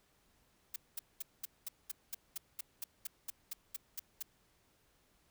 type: noise bursts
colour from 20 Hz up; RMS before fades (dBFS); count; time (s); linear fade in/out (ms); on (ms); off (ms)
blue; -40; 16; 0.74-4.226; 5; 21; 210
effects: pink hiss -72 dBFS RMS until 5.3 s